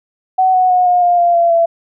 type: tone with pitch steps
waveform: sine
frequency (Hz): 750 / 738.4 / 727 / 715.7 / 704.6 / 693.7 / 683 / 672.4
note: F#5 / F#5 / F#5 / F5 / F5 / F5 / F5 / E5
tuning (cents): +23 / -4 / -31 / +42 / +15 / -12 / -39 / +34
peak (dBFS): -8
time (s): 0.38-1.66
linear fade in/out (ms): 10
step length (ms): 160
effects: none